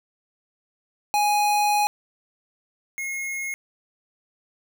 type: tone pair in turn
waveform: square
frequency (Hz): 830.6 / 2159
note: G#5 / C#7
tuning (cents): 0 / -46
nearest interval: octave + perfect fourth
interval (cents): 1654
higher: second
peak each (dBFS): -19 / -28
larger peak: first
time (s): 1.14-1.87 / 2.98-3.54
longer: first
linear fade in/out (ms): 0
effects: none